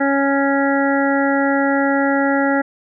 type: harmonic tone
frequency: 277.2 Hz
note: C#4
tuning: in tune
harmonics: 1 / 2 / 3 / 5 / 6 / 7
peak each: -17 / -20 / -22 / -24 / -25 / -25 dBFS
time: 0-2.62 s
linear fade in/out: 10 ms
effects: none